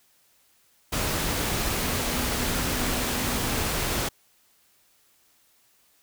sine tone in noise, 246.9 Hz, B3, in tune, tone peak -35 dBFS, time 1.82-3.6 s, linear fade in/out 10 ms, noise pink, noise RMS -27 dBFS, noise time 0.92-4.09 s, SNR -11 dB, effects white hiss -63 dBFS RMS until 6.02 s

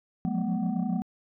sine tone cluster, 174.6 / 181.9 / 211.2 / 242.2 / 749 Hz, F3 / F#3 / G#3 / B3 / F#5, 0 / -29 / +29 / -34 / +21 cents, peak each -33 / -30 / -29 / -30 / -38 dBFS, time 0.25-1.02 s, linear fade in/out 0 ms, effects tanh soft clip ceiling -19 dBFS

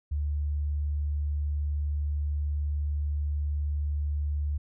sine tone, 73.42 Hz, D2, in tune, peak -26 dBFS, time 0.11-4.58 s, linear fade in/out 10 ms, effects none

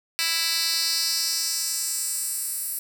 10% pulse tone with high-pass filter sweep, 329.6 Hz, E4, in tune, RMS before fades -26 dBFS, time 0.19-2.79 s, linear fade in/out 0 ms, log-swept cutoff 3200 to 11000 Hz, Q 2.1, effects none

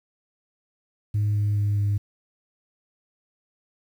sine tone with pitch steps, 104.3 / 103.52 / 102.75 / 101.98 Hz, G#2 / G#2 / G#2 / G#2, +8 / -5 / -18 / -31 cents, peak -18 dBFS, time 1.14-1.98 s, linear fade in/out 10 ms, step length 210 ms, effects tanh soft clip ceiling -18 dBFS + 9-bit

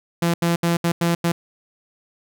sawtooth tone bursts at uneven times, 170 Hz, F3, 46 cents flat, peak -13 dBFS, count 6, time 0.22-0.34 / 0.42-0.56 / 0.63-0.77 / 0.84-0.92 / 1.01-1.15 / 1.24-1.32 s, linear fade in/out 5 ms, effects none

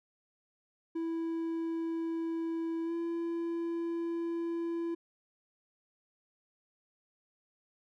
triangle tone with pitch glide, 329.6 to 336.5 Hz, E4 to E4, 0 to +36 cents, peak -30 dBFS, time 0.95-4.95 s, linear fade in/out 10 ms, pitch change +36 cents, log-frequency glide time 2.84-2.93 s, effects none

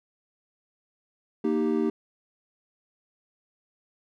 triangle chord, Eb major, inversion second, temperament equal, 233.1 / 311.1 / 392 Hz, Bb3 / Eb4 / G4, 0 / 0 / 0 cents, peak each -25 dBFS, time 1.44-1.9 s, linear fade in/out 5 ms, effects none

